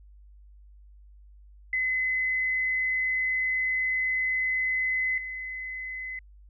sine tone pair in turn, 2032 / 2032 Hz, B6 / B6, +49 / +49 cents, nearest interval unison, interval 0 cents, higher neither, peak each -24 / -33 dBFS, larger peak first, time 1.73-5.18 / 5.18-6.19 s, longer first, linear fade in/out 2 ms, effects added 50 Hz sine -49 dBFS peak until 6.49 s

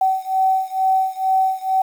sine beating tone pair, 760 / 762.2 Hz, F#5 / G5, +46 / -49 cents, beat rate 2.2 Hz, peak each -18 / -19 dBFS, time 0.01-1.82 s, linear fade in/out 5 ms, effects 7-bit

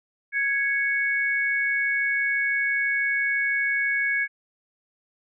sine tone pair together, 1660.9 / 2217 Hz, G#6 / C#7, 0 / 0 cents, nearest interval perfect fourth, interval 500 cents, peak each -24 dBFS, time 0.32-4.28 s, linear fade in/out 50 ms, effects none

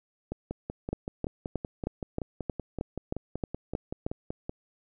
two click trains, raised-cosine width 2 ms, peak -20 / -16 dBFS, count 23 / 11, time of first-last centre 0.32-4.495 / 0.93-4.065 s, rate 5.27 / 3.19 Hz, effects none

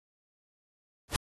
pink noise with exponential growth, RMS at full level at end -23 dBFS, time 1.08-1.16 s, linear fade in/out 1 ms, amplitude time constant 16 ms, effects AAC 32 kbps

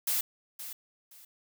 blue noise with echo, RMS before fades -29 dBFS, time 0.07-0.21 s, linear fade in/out 5 ms, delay 520 ms, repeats 2, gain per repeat -12 dB, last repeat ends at 1.25 s, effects none

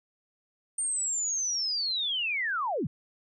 sine linear sweep, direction down, 8860 to 100.6 Hz, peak -27 dBFS, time 0.78-2.87 s, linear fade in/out 5 ms, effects none

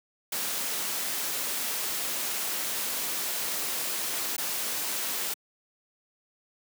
white noise with dropouts, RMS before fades -31 dBFS, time 0.32-5.34 s, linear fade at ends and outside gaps 5 ms, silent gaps 4.366-4.38 s, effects high-pass 200 Hz 12 dB/octave

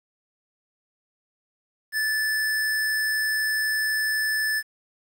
square tone, 1746 Hz, A6, 14 cents flat, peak -23 dBFS, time 1.92-4.63 s, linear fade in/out 50 ms, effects 9-bit

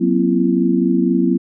sine tone cluster, 185.4 / 240.2 / 264.4 / 336.6 Hz, F#3 / B3 / C4 / E4, +4 / -48 / +18 / +36 cents, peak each -18 dBFS, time 0-1.38 s, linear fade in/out 20 ms, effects none

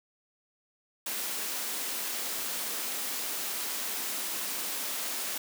white high-pass noise, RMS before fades -34 dBFS, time 1.06-5.38 s, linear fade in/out 5 ms, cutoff 190 Hz, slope 48 dB/octave, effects none

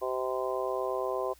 harmonic tone, 128.6 Hz, C3, 30 cents flat, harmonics 3 / 4 / 5 / 6 / 7 / 8, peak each -34 / -34 / -35 / -41 / -45 / -36 dBFS, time 0.01-1.34 s, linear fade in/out 20 ms, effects added 60 Hz sine -60 dBFS peak until 1.39 s + white hiss -60 dBFS RMS until 1.39 s

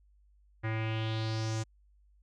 square tone with low-pass filter sweep, 110.8 Hz, A2, 13 cents sharp, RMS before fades -33 dBFS, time 0.63-1.64 s, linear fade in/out 20 ms, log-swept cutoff 1900 to 7100 Hz, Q 3.6, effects added 50 Hz sine -61 dBFS peak until 2.22 s

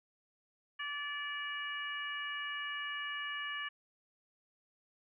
harmonic tone, 580 Hz, D5, 22 cents flat, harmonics 2 / 3 / 4 / 5, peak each -44 / -40 / -46 / -43 dBFS, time 0.79-3.69 s, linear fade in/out 10 ms, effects none

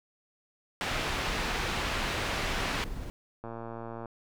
white low-pass noise, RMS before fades -33 dBFS, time 0.81-2.84 s, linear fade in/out 0 ms, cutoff 2700 Hz, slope 12 dB/octave
brown noise with tremolo, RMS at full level -36 dBFS, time 0.91-3.1 s, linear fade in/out 0 ms, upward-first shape triangle, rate 19 Hz, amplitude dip 25%
click train, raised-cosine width 1 ms, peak -26 dBFS, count 72, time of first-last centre 3.44-4.057 s, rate 115 Hz
effects none

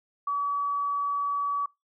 sine tone, 1141 Hz, C#6, 50 cents sharp, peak -25 dBFS, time 0.27-1.66 s, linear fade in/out 5 ms, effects noise-tail reverb RT60 0.2 s tail -23 dB re dry

